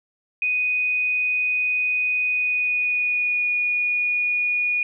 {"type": "tone with pitch glide", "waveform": "sine", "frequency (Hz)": [2489, 2453], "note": ["D#7", "D#7"], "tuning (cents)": [0, -25], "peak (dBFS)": -19, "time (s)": [0.42, 4.83], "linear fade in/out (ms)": 2, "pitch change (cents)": -25, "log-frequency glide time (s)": [2.27, 3.5], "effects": []}